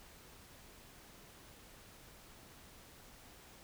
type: silence
effects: pink hiss -58 dBFS RMS until 3.63 s

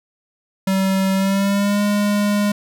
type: tone with pitch glide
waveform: square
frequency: 191.8 to 205.6 Hz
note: G3 to G#3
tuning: -37 to -17 cents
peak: -16 dBFS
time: 0.67-2.52 s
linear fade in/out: 5 ms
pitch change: +120 cents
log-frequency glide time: 1.14-1.82 s
effects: none

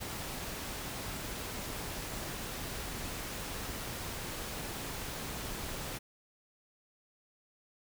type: noise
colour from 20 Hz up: pink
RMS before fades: -40 dBFS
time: 0-5.99 s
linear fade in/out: 20 ms
effects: none

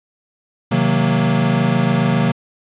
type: chord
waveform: square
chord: C half-diminished seventh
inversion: none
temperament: equal with one note detuned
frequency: 130.81 / 158.37 / 185 / 233.1 Hz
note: C3 / Eb3 / Gb3 / Bb3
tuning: 0 / +31 / 0 / 0 cents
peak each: -20 dBFS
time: 0.71-2.32 s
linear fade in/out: 10 ms
effects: resampled to 8000 Hz + 8-bit

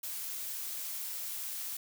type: noise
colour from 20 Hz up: blue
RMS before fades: -39 dBFS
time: 0.03-1.77 s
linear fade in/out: 5 ms
effects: none

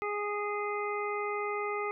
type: harmonic tone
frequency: 413.5 Hz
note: G#4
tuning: 8 cents flat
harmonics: 1 / 2 / 3 / 5 / 6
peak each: -34 / -39 / -36 / -39 / -46 dBFS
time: 0.02-1.91 s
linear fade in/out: 0 ms
effects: none

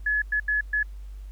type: tone bursts at uneven times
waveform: sine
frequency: 1703 Hz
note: G#6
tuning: 43 cents sharp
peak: -21 dBFS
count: 4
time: 0.06-0.22 / 0.32-0.4 / 0.48-0.61 / 0.73-0.83 s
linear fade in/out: 5 ms
effects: added 49 Hz sine -36 dBFS peak until 1.31 s + pink hiss -62 dBFS RMS until 1.31 s

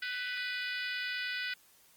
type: harmonic tone with a mistuned harmonic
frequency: 493.9 Hz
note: B4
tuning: in tune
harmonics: 3 / 4 / 5 / 6 / 7 / 8 / 9 / 10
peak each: -38 / -40 / -42 / -44 / -45 / -46 / -47 / -48 dBFS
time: 0.02-1.54 s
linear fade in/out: 5 ms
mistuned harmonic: 3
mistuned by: +18 cents
effects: white hiss -63 dBFS RMS until 1.96 s + Opus 24 kbps

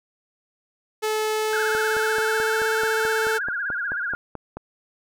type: tone with pitch glide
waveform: sawtooth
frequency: 432.4 to 441.5 Hz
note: A4 to A4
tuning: -30 to +6 cents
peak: -18 dBFS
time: 1.02-3.39 s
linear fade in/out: 20 ms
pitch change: +36 cents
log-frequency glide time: 1.32-2.62 s
type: tone with vibrato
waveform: sine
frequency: 1524 Hz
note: G6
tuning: 49 cents flat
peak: -24 dBFS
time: 1.53-4.15 s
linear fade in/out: 0 ms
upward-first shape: sine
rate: 16 Hz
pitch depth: 150 cents each way
type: click train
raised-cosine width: 1 ms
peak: -19 dBFS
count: 14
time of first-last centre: 1.75-4.57 s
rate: 4.61 Hz
effects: none

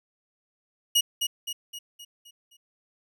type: tone with echo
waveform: sawtooth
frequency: 2888 Hz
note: F#7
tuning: 43 cents flat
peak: -15 dBFS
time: 0.95-1.01 s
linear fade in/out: 10 ms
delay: 260 ms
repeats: 6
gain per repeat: -6 dB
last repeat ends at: 2.57 s
effects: none

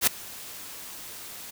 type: noise with ADSR envelope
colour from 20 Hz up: white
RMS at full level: -18 dBFS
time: 0.01-1.51 s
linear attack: 61 ms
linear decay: 6 ms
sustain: -23 dB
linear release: 13 ms
effects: none

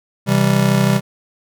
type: chord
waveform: square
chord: C major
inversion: none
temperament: just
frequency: 130.81 / 163.52 / 196.22 Hz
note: C3 / E3 / G3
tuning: 0 / -14 / +2 cents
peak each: -17 / -20 / -16 dBFS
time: 0.26-1.01 s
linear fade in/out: 50 ms
effects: none

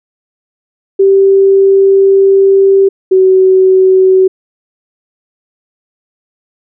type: tone pair in turn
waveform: sine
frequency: 390 / 376.7 Hz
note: G4 / F#4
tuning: -9 / +31 cents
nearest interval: minor second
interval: 60 cents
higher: first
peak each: -3 dBFS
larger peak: neither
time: 0.99-2.89 / 3.11-4.28 s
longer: first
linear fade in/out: 10 ms
effects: none

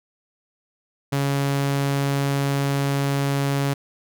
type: tone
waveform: sawtooth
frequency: 139.6 Hz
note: C#3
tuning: 13 cents sharp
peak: -16 dBFS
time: 1.12-3.74 s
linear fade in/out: 10 ms
effects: none

